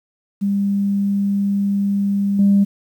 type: tone with level steps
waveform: sine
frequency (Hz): 199.8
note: G3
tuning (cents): +33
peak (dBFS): -15 / -9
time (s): 0.41-2.65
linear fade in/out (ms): 20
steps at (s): 2.39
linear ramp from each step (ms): 2
effects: tanh soft clip ceiling -6 dBFS + 8-bit